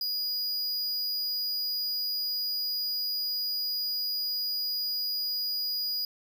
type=tone; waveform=square; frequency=4901 Hz; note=D#8; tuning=27 cents flat; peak=-29 dBFS; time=0.01-6.05 s; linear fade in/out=2 ms; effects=none